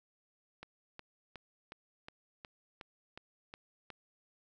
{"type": "click train", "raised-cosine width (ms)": 0.3, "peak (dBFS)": -30, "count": 10, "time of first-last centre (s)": [0.63, 3.903], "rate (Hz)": 2.75, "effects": []}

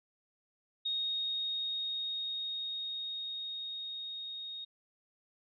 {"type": "tone with level ramp", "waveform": "sine", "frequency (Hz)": 3729, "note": "A#7", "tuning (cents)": 0, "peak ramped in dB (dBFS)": [-31, -40], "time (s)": [0.85, 4.65], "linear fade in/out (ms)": 10, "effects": []}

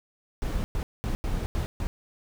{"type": "noise bursts at uneven times", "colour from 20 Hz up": "brown", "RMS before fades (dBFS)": -28, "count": 6, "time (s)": [[0.42, 0.64], [0.75, 0.83], [1.04, 1.15], [1.24, 1.46], [1.55, 1.66], [1.8, 1.87]], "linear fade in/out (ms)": 0, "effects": []}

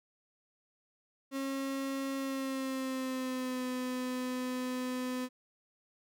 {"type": "tone with pitch glide", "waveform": "35% pulse", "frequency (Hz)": [271.3, 253.1], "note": ["C#4", "B3"], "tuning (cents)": [-37, 43], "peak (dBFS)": -32, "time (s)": [1.31, 5.29], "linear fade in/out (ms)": 50, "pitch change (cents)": -120, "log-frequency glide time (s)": [2.17, 3.65], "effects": []}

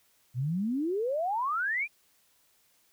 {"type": "exponential sweep", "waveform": "sine", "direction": "up", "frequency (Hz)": [116.54, 2487], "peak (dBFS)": -27, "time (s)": [0.34, 1.88], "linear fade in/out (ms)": 50, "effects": ["white hiss -67 dBFS RMS until 2.92 s"]}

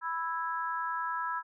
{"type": "harmonic tone", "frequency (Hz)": 330, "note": "E4", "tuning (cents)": 2, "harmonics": [3, 4, 5], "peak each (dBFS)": [-34, -35, -38], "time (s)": [0.01, 1.43], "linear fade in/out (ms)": 50, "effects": []}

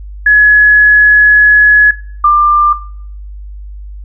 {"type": "tone pair in turn", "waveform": "sine", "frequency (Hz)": [1692, 1190.9], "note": ["G#6", "D6"], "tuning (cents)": [32, 24], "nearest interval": "tritone", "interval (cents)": 608, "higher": "first", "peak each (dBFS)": -3, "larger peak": "neither", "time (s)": [[0.26, 1.91], [2.24, 2.73]], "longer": "first", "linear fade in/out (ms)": 5, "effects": ["noise-tail reverb RT60 0.6 s tail -20 dB re dry", "added 50 Hz sine -24 dBFS peak until 4.04 s"]}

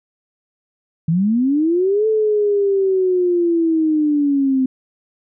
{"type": "linear two-way sweep", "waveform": "sine", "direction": "up then down", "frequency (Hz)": [154.9, 440, 257.8], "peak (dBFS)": -13, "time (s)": [1.08, 4.66], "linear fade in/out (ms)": 5, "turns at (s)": 2.07, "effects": []}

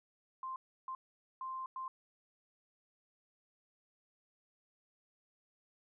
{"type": "tone bursts at uneven times", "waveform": "sine", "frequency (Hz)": 1046.5, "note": "C6", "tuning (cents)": 0, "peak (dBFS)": -39, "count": 4, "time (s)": [[0.43, 0.56], [0.88, 0.95], [1.41, 1.66], [1.76, 1.88]], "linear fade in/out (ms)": 2, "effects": []}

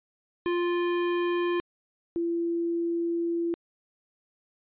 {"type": "tone pair in turn", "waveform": ["square", "sine"], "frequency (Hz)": [349.2, 338.9], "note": ["F4", "E4"], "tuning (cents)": [0, 48], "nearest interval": "minor second", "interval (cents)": 52, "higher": "first", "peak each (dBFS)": -25, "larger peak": "neither", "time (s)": [[0.46, 1.6], [2.16, 3.54]], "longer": "second", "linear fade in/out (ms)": 0, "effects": ["resampled to 8000 Hz"]}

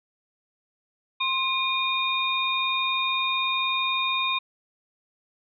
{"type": "tone cluster", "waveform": "sine", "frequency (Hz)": [1053, 2440, 3692], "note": ["C6", "D#7", "A#7"], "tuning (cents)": [11, -34, -17], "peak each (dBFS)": -27, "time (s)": [1.2, 4.39], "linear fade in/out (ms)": 10, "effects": []}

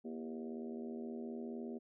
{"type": "harmonic tone with a mistuned harmonic", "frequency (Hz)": 79.3, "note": "D#2", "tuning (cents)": 33, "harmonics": [3, 4, 5, 6, 7, 8, 9], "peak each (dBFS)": [-43, -52, -47, -57, -57, -57, -61], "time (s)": [0.04, 1.79], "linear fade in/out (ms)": 20, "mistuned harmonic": 4, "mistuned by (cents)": 81, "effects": []}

